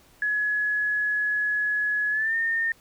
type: tone with pitch glide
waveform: sine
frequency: 1691 to 1822.9 Hz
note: G#6 to A#6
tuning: +31 to -39 cents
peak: -22 dBFS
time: 0.22-2.72 s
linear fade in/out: 2 ms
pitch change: +130 cents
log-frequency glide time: 2.11-2.35 s
effects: pink hiss -57 dBFS RMS until 2.8 s